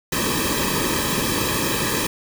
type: noise with comb filter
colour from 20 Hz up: pink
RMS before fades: -22 dBFS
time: 0.12-2.07 s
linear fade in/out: 5 ms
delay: 1.4 ms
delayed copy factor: -1
effects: none